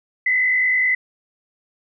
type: tone with frequency modulation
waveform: sine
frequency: 2019 Hz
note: B6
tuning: 38 cents sharp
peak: -15 dBFS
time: 0.26-0.95 s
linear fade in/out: 5 ms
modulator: 50.2 Hz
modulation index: 0.97
effects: none